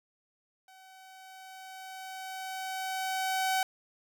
sawtooth tone with level ramp, 758 Hz, F#5, 42 cents sharp, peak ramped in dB -50 to -22 dBFS, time 0.68-3.63 s, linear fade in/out 2 ms, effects none

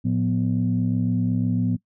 sine tone cluster, 112 / 177.8 / 245.8 Hz, A2 / F3 / B3, +31 / +31 / -8 cents, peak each -23 dBFS, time 0.04-1.77 s, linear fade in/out 20 ms, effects noise-tail reverb RT60 0.1 s tail -21 dB re dry + tanh soft clip ceiling -12 dBFS

